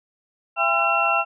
sine tone cluster, 673 / 799 / 1018 / 1348 / 2719 Hz, E5 / G5 / C6 / E6 / F7, +36 / +33 / -48 / +38 / -47 cents, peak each -25 / -24 / -30 / -22 / -22 dBFS, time 0.56-1.25 s, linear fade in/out 50 ms, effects none

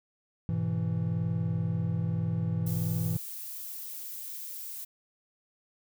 triangle chord, E major, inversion first, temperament just, 103.01 / 123.61 / 164.81 Hz, G#2 / B2 / E3, -14 / +2 / 0 cents, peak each -30 / -32 / -28 dBFS, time 0.49-3.17 s, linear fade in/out 0 ms
violet noise, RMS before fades -40 dBFS, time 2.66-4.85 s, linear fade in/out 10 ms
effects none

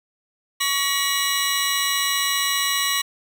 25% pulse tone cluster, 1120 / 1905 / 2905 / 3985 Hz, C#6 / A#6 / F#7 / B7, +18 / +37 / -32 / +15 cents, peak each -22 dBFS, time 0.6-3.02 s, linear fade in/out 10 ms, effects none

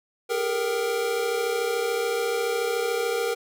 square tone cluster, 402.8 / 435.9 / 469.8 / 777 Hz, G4 / A4 / A#4 / G5, +47 / -16 / +13 / -16 cents, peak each -32 / -34 / -26 / -35 dBFS, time 0.29-3.35 s, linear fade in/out 20 ms, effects none

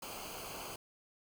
pink noise with comb filter, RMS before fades -45 dBFS, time 0.02-0.76 s, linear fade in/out 5 ms, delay 0.54 ms, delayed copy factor -0.7, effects none

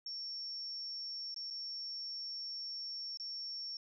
sine tone with dropouts, 5470 Hz, F8, 37 cents flat, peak -40 dBFS, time 0.06-3.77 s, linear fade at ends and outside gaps 2 ms, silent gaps 1.344-1.362 / 1.503-1.507 / 3.173-3.198 s, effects none

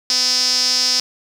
sawtooth tone with band-pass filter, 252.7 Hz, B3, 40 cents sharp, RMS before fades -17 dBFS, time 0.1-1 s, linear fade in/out 0 ms, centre 5200 Hz, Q 8.8, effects 7-bit

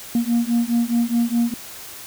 sine beating tone pair, 233.1 / 237.9 Hz, A#3 / A#3, 0 / +35 cents, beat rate 4.8 Hz, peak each -18 dBFS, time 0.15-1.54 s, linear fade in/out 2 ms, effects tanh soft clip ceiling -13 dBFS + white hiss -37 dBFS RMS until 2.06 s

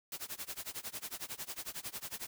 white noise with tremolo, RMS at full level -40 dBFS, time 0.12-2.27 s, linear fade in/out 2 ms, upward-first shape sine, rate 11 Hz, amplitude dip 95%, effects none

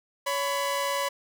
sawtooth tone pair together, 561.2 / 1000 Hz, C#5 / B5, +21 / +21 cents, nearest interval minor seventh, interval 1000 cents, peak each -25 / -25 dBFS, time 0.26-1.09 s, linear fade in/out 10 ms, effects none

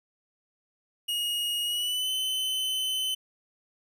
45% pulse tone with pitch glide, 2875 to 3042 Hz, F7 to F#7, +50 to +47 cents, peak -27 dBFS, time 1.08-3.15 s, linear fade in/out 10 ms, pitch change +97 cents, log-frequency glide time 1.64-2.1 s, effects none

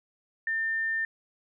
sine tone, 1800 Hz, A6, 39 cents sharp, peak -26 dBFS, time 0.47-1.05 s, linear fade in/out 2 ms, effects none

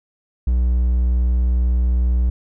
triangle tone, 61.1 Hz, B1, 18 cents flat, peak -12 dBFS, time 0.47-2.3 s, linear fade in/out 5 ms, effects none

